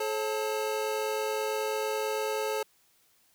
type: tone cluster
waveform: square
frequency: 429.8 / 539 / 883 Hz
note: A4 / C#5 / A5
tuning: -41 / -49 / +6 cents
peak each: -32 / -35 / -36 dBFS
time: 0-2.63 s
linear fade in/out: 5 ms
effects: white hiss -66 dBFS RMS until 3.34 s